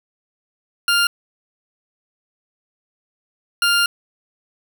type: tone bursts at uneven times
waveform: 20% pulse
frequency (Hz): 1400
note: F6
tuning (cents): +4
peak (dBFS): -9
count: 2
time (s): 0.88-1.07 / 3.62-3.86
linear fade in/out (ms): 2
effects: none